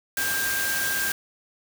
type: tone in noise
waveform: sine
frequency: 1593 Hz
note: G6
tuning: 27 cents sharp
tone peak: -26 dBFS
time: 0.17-1.12 s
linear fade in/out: 2 ms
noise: white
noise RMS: -28 dBFS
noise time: 0.17-1.12 s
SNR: -1 dB
effects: none